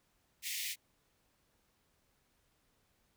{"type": "high-pass noise", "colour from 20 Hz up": "pink", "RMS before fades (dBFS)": -39, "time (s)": [0.42, 0.76], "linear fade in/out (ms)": 50, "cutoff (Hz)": 1900, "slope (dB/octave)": 96, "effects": ["pink hiss -75 dBFS RMS until 3.16 s"]}